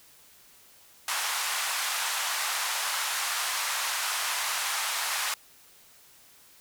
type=band-pass noise; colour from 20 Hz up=pink; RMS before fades=-30 dBFS; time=1.08-5.34 s; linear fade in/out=2 ms; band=880 to 13000 Hz; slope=24 dB/octave; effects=white hiss -56 dBFS RMS until 6.6 s